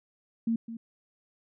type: tone with echo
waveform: sine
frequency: 228.7 Hz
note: A#3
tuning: 33 cents flat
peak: -24 dBFS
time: 0.47-0.56 s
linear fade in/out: 5 ms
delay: 210 ms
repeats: 1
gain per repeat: -12 dB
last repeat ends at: 0.77 s
effects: none